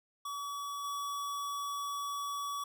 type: tone with level steps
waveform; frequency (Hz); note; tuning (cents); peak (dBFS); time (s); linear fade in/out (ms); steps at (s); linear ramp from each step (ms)
square; 1138; C#6; +45; -38 / -36; 0.25-2.64; 5; 0.84; 5
effects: none